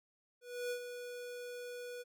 square tone with ADSR envelope, 488.8 Hz, B4, 18 cents flat, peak -36 dBFS, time 0.41-2.04 s, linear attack 300 ms, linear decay 81 ms, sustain -8 dB, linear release 29 ms, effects none

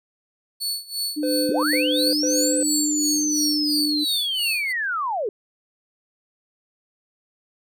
sawtooth tone with tremolo, 4435 Hz, C#8, in tune, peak -20 dBFS, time 0.6-4.73 s, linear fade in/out 20 ms, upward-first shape sine, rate 2.9 Hz, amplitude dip 90%
sine tone with pitch glide, 299.7 to 298 Hz, D4 to D4, +35 to +25 cents, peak -22 dBFS, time 1.16-4.05 s, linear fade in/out 20 ms, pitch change -10 cents, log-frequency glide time 3.48-3.67 s
triangle tone bursts, 510 Hz, C5, 44 cents flat, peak -21 dBFS, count 3, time 1.23-2.63 s, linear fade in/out 2 ms, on 400 ms, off 100 ms
sine linear two-way sweep, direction up then down, 190 to 8130 to 378.5 Hz, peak -22 dBFS, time 1.49-5.29 s, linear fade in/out 2 ms, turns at 2.58 s
effects none

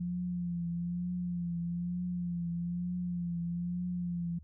sine tone with vibrato, 174.61 Hz, F3, in tune, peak -32 dBFS, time 0-4.39 s, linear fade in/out 10 ms, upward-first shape triangle, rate 1.1 Hz, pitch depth 47 cents each way, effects added 78 Hz sine -50 dBFS peak until 4.43 s

